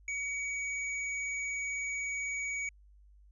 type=tone; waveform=square; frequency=2259 Hz; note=C#7; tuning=32 cents sharp; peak=-34 dBFS; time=0.08-2.69 s; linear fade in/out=2 ms; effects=added 50 Hz sine -56 dBFS peak until 3.31 s + resampled to 22050 Hz